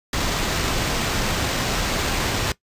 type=noise with sample-and-hold; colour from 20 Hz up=pink; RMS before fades=-23 dBFS; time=0.13-2.52 s; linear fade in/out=2 ms; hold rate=11025 Hz; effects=noise-tail reverb RT60 0.1 s tail -19 dB re dry + resampled to 32000 Hz